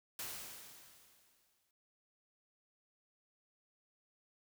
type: noise with exponential decay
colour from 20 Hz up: white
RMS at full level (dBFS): -42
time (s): 0.19-1.71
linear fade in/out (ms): 2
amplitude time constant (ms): 330
effects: none